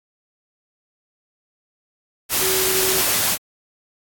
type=tone in noise; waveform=sine; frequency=377.4 Hz; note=F#4; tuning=34 cents sharp; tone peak=-23 dBFS; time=2.39-3.02 s; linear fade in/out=50 ms; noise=white; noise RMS=-19 dBFS; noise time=2.29-3.38 s; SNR=-7 dB; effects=AAC 64 kbps